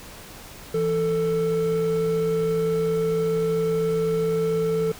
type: tone pair together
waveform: triangle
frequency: 166.4 / 443.5 Hz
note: E3 / A4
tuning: +17 / +14 cents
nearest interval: octave + perfect fourth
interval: 1697 cents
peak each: -25 / -19 dBFS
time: 0.74-4.92 s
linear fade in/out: 5 ms
effects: pink hiss -42 dBFS RMS until 4.99 s